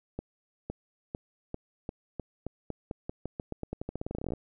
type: accelerating click train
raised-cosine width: 2 ms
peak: -21 dBFS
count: 30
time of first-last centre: 0.19-4.336 s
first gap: 510 ms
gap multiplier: 0.88
effects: none